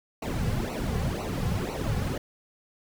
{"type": "noise with flanger", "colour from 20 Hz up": "brown", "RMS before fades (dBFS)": -29, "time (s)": [0.22, 2.18], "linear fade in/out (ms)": 5, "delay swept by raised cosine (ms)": [0.58, 3.28], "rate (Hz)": 2, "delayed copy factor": -0.9, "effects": []}